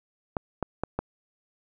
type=clicks; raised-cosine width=1 ms; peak=-13 dBFS; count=4; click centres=0.368 / 0.627 / 0.836 / 0.99 s; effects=none